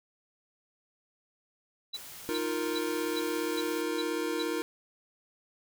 sine tone bursts, 3951 Hz, B7, in tune, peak -33 dBFS, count 7, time 1.93-4.43 s, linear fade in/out 10 ms, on 40 ms, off 370 ms
white noise, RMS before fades -46 dBFS, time 1.94-3.82 s, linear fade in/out 5 ms
square chord, Eb suspended second, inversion none, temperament equal with one note detuned, 312 / 349.2 / 466.2 Hz, Eb4 / F4 / Bb4, +5 / 0 / 0 cents, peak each -35 dBFS, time 2.29-4.62 s, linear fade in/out 0 ms
effects none

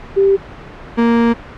sine / 35% pulse tone pair in turn, 392 / 233.1 Hz, G4 / A#3, 0 / 0 cents, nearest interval major sixth, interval 900 cents, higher first, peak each -8 dBFS, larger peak neither, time 0.16-0.37 / 0.97-1.34 s, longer second, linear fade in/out 20 ms, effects pink hiss -33 dBFS RMS until 1.57 s + low-pass 2000 Hz 12 dB/octave

